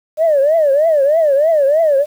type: tone with vibrato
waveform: sine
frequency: 600 Hz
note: D5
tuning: 37 cents sharp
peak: -8 dBFS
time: 0.17-2.06 s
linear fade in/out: 50 ms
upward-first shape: triangle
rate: 3.2 Hz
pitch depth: 210 cents each way
effects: tanh soft clip ceiling -5 dBFS + 7-bit